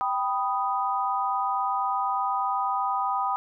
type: chord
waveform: sine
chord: G augmented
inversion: none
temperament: equal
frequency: 784 / 987.8 / 1244.5 Hz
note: G5 / B5 / D#6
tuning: 0 / 0 / 0 cents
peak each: -28 dBFS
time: 0.01-3.36 s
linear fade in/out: 0 ms
effects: none